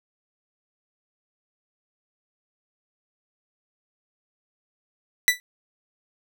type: tone with exponential decay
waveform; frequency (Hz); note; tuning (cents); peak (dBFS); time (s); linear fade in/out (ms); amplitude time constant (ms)
sawtooth; 1975.5; B6; 0; -7; 5.28-5.4; 0; 24
effects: none